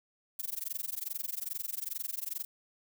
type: noise with amplitude modulation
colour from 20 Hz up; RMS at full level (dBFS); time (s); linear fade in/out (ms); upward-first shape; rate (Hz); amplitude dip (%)
violet; -34; 0.39-2.45; 5; sine; 22.4; 100
effects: none